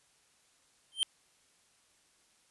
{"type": "tone with exponential growth", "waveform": "square", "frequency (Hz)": 3136, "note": "G7", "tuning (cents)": 0, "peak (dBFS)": -23, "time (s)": [0.92, 1.03], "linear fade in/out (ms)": 0, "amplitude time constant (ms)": 22, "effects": ["white hiss -68 dBFS RMS until 2.5 s", "resampled to 24000 Hz"]}